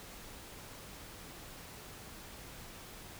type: silence
effects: pink hiss -50 dBFS RMS until 3.19 s